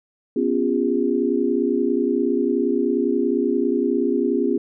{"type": "chord", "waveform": "sine", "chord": "C# dominant seventh", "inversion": "third", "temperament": "equal with one note detuned", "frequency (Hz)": [246.9, 277.2, 349.2, 406.3], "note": ["B3", "C#4", "E#4", "G#4"], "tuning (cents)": [0, 0, 0, -38], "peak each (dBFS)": -23, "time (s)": [0.36, 4.58], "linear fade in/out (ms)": 5, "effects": []}